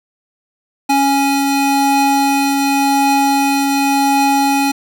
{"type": "tone pair together", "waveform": "square", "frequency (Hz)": [277.2, 830.7], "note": ["C#4", "G#5"], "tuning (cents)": [0, 0], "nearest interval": "octave + perfect fifth", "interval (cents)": 1900, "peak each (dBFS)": -15, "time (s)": [0.89, 4.72], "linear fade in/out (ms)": 10, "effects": ["8-bit"]}